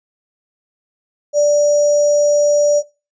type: tone with sample-and-hold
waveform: sine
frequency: 586 Hz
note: D5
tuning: 4 cents flat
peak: -9 dBFS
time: 1.33-2.83 s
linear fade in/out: 50 ms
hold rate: 6300 Hz
effects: noise-tail reverb RT60 0.3 s tail -19 dB re dry + resampled to 16000 Hz